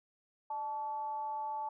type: tone with frequency modulation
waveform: sine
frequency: 872 Hz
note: A5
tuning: 16 cents flat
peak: -35 dBFS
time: 0.5-1.69 s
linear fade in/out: 5 ms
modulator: 265 Hz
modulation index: 0.35
effects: none